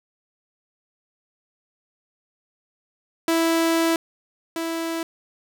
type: tone pair in turn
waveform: sawtooth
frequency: 329.6 / 329.6 Hz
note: E4 / E4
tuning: 0 / 0 cents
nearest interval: unison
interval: 0 cents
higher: neither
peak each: -14 / -21 dBFS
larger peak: first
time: 3.28-3.96 / 4.56-5.03 s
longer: first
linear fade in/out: 2 ms
effects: none